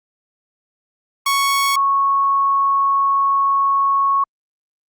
sawtooth / sine tone pair in turn, 1108.7 / 1103.5 Hz, C#6 / C#6, 0 / -8 cents, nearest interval unison, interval 8 cents, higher first, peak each -11 / -13 dBFS, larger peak first, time 1.26-1.76 / 1.76-4.24 s, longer second, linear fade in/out 5 ms, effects Opus 48 kbps

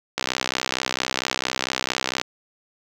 click train, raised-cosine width 0.2 ms, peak -4 dBFS, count 132, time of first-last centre 0.18-2.214 s, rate 64.4 Hz, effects high-pass 150 Hz 12 dB/octave + 7-bit

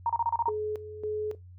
sine tone bursts, 932 Hz, A#5, 1 cent flat, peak -23 dBFS, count 7, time 0.06-0.491 s, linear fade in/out 2 ms, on 35 ms, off 31 ms
sine tone with tremolo, 425.7 Hz, G#4, 43 cents sharp, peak -28 dBFS, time 0.48-1.35 s, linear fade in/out 2 ms, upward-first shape square, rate 1.8 Hz, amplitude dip 70%
effects noise-tail reverb RT60 0.2 s tail -19 dB re dry + added 90 Hz sine -46 dBFS peak until 1.58 s

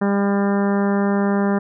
harmonic tone, 200.1 Hz, G3, 36 cents sharp, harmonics 1 / 2 / 3 / 4 / 5 / 6 / 7 / 8 / 9, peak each -17 / -23 / -27 / -29 / -31 / -33 / -34 / -35 / -36 dBFS, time 0.01-1.59 s, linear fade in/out 10 ms, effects none

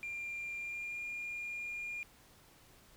sine tone with pitch glide, 2388 to 2413 Hz, D7 to D7, +28 to +46 cents, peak -37 dBFS, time 0.03-2.03 s, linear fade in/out 0 ms, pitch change +18 cents, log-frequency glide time 0.56-1.03 s, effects tanh soft clip ceiling -36 dBFS + pink hiss -62 dBFS RMS until 2.96 s

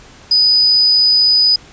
sine tone, 4978 Hz, D#8, in tune, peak -8 dBFS, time 0.31-1.56 s, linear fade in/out 5 ms, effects pink hiss -41 dBFS RMS until 1.72 s + resampled to 16000 Hz

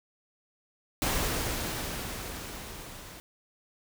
pink noise with level ramp, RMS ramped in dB -28 to -46 dBFS, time 1.02-3.2 s, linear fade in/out 0 ms, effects none

